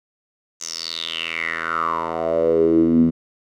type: tone with band-pass filter sweep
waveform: 10% pulse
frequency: 82.41 Hz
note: E2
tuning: in tune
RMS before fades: -20 dBFS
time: 0.6-3.11 s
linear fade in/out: 20 ms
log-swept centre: 6500 to 210 Hz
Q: 7
effects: none